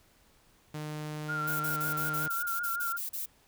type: tone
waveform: sawtooth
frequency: 152 Hz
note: D#3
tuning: 40 cents flat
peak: -32 dBFS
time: 0.74-2.28 s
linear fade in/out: 5 ms
type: tone with vibrato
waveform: sine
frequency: 1394 Hz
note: F6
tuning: 4 cents flat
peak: -31 dBFS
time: 1.28-2.98 s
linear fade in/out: 20 ms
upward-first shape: triangle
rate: 5.4 Hz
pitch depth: 50 cents each way
type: noise bursts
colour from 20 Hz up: violet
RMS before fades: -36 dBFS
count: 11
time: 1.47-3.26 s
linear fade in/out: 10 ms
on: 130 ms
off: 36 ms
effects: pink hiss -64 dBFS RMS until 3.47 s